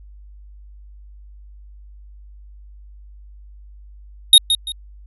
square tone with echo, 3729 Hz, A#7, in tune, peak -4 dBFS, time 4.33-4.38 s, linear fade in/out 2 ms, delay 170 ms, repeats 2, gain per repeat -10 dB, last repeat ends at 4.72 s, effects added 50 Hz sine -39 dBFS peak until 5.06 s + resampled to 32000 Hz

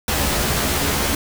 pink noise with comb filter, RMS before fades -20 dBFS, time 0.08-1.15 s, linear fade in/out 2 ms, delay 14 ms, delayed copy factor +0.95, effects none

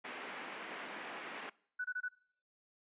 white band-pass noise, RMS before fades -46 dBFS, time 0.04-1.5 s, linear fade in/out 10 ms, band 210 to 2500 Hz, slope 24 dB/octave
sine tone bursts, 1487 Hz, F#6, 8 cents sharp, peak -35 dBFS, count 4, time 1.79-2.086 s, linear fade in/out 10 ms, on 56 ms, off 24 ms
effects noise-tail reverb RT60 0.6 s tail -23 dB re dry + resampled to 8000 Hz

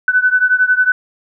sine beating tone pair, 1497 / 1508 Hz, F#6 / F#6, +20 / +32 cents, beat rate 11 Hz, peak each -12 / -14 dBFS, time 0.08-0.92 s, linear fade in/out 2 ms, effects none

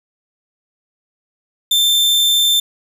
40% pulse tone, 3564 Hz, A7, 22 cents sharp, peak -10 dBFS, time 1.71-2.6 s, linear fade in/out 5 ms, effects 8-bit

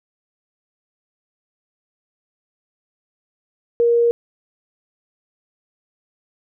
sine tone, 470.8 Hz, A#4, 17 cents sharp, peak -12 dBFS, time 3.8-4.11 s, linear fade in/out 0 ms, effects none

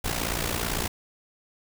pink noise with amplitude modulation, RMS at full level -25 dBFS, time 0.04-0.88 s, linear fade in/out 10 ms, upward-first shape sine, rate 57.8 Hz, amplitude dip 75%, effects none

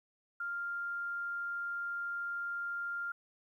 sine tone, 1396.9 Hz, F6, in tune, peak -35 dBFS, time 0.4-3.12 s, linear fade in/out 5 ms, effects 12-bit

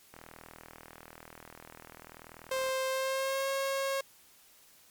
click train, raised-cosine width 0.5 ms, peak -32 dBFS, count 104, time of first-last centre 0.14-2.69 s, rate 40.4 Hz
sawtooth tone with pitch glide, 525 to 544.1 Hz, C5 to C#5, +6 to -32 cents, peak -26 dBFS, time 2.51-4.01 s, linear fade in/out 5 ms, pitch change +62 cents, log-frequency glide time 2.88-3.49 s
effects white hiss -60 dBFS RMS until 4.9 s + MP3 96 kbps

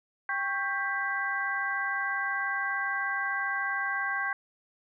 harmonic tone with a mistuned harmonic, 395.2 Hz, G4, 14 cents sharp, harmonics 2 / 3 / 4 / 5, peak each -37 / -35 / -30 / -35 dBFS, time 0.29-4.33 s, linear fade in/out 2 ms, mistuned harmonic 3, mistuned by -120 cents, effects none

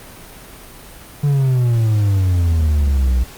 triangle exponential sweep, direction down, 146.83 to 60 Hz, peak -10 dBFS, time 1.23-3.24 s, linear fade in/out 10 ms, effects pink hiss -38 dBFS RMS until 3.37 s + Opus 32 kbps

